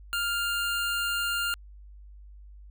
25% pulse tone, 1401 Hz, F6, 5 cents sharp, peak -23 dBFS, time 0.13-1.54 s, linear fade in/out 0 ms, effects added 50 Hz sine -45 dBFS peak until 2.7 s

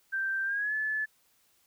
sine tone with pitch glide, 1568 to 1729.8 Hz, G6 to A6, 0 to -30 cents, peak -28 dBFS, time 0.12-1.06 s, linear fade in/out 20 ms, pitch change +170 cents, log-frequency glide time 0.44-0.74 s, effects white hiss -68 dBFS RMS until 1.66 s

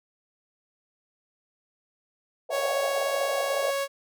pink band-pass noise, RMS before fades -32 dBFS, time 2.49-3.71 s, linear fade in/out 10 ms, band 540 to 710 Hz, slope 48 dB/octave
sawtooth tone, 554.4 Hz, C#5, in tune, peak -22 dBFS, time 2.5-3.88 s, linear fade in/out 50 ms
effects none

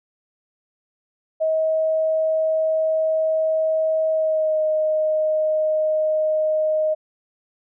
sine tone with pitch glide, 635 to 621.6 Hz, D#5 to D#5, +35 to -2 cents, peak -17 dBFS, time 1.4-6.95 s, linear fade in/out 20 ms, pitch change -37 cents, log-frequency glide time 4.11-4.62 s, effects none

